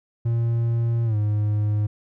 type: tone with pitch glide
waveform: triangle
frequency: 116.54 to 105.03 Hz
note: A#2 to G#2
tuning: 0 to +20 cents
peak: -17 dBFS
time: 0.25-1.87 s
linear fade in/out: 10 ms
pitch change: -180 cents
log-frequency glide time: 1.05-1.16 s
effects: none